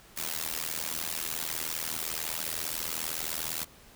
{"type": "noise with amplitude modulation", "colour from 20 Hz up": "white", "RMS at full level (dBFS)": -30, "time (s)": [0.16, 3.65], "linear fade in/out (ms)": 20, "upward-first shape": "sine", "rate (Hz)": 79.9, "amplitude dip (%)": 100, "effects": ["pink hiss -55 dBFS RMS until 3.95 s"]}